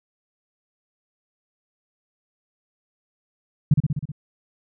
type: tone with echo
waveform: sine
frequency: 146.83 Hz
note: D3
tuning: in tune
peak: -10 dBFS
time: 3.71-3.74 s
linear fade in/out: 5 ms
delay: 63 ms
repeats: 6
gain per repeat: -3 dB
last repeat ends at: 4.118 s
effects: none